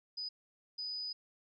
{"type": "tone bursts at uneven times", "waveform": "sine", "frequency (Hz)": 4978, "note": "D#8", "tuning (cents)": 0, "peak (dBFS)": -37, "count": 2, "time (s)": [[0.17, 0.29], [0.78, 1.13]], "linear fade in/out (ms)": 10, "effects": ["MP3 48 kbps"]}